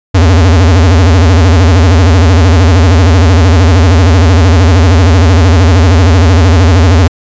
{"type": "tone with vibrato", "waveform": "square", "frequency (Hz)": 87.1, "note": "F2", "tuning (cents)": -4, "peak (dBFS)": -3, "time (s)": [0.14, 7.08], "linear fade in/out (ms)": 10, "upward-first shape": "sine", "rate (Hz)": 13, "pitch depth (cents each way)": 200, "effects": ["resampled to 16000 Hz"]}